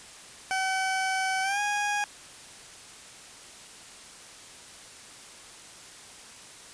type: tone with pitch glide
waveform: 20% pulse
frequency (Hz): 760 to 824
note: F#5 to G#5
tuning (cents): +46 to -14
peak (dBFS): -21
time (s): 0.51-2.04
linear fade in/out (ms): 0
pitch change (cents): +140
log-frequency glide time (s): 1.42-1.6
effects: white hiss -47 dBFS RMS until 6.73 s + resampled to 22050 Hz